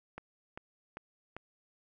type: click train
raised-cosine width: 0.5 ms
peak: -27 dBFS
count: 4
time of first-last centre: 0.18-1.366 s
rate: 2.53 Hz
effects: none